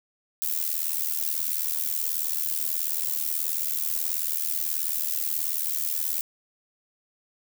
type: noise with amplitude modulation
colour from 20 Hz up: violet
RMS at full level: -24 dBFS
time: 0.42-6.21 s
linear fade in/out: 0 ms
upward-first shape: sine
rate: 78.5 Hz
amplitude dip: 85%
effects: none